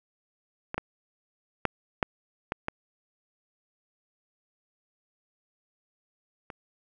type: clicks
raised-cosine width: 0.5 ms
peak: -17 / -14 / -8 / -8 / -13 / -14 / -24 dBFS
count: 7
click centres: 0.744 / 0.78 / 1.653 / 2.028 / 2.521 / 2.684 / 6.502 s
effects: none